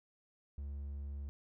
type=tone; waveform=triangle; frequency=70.7 Hz; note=C#2; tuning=35 cents sharp; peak=-38 dBFS; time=0.58-1.29 s; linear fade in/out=0 ms; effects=none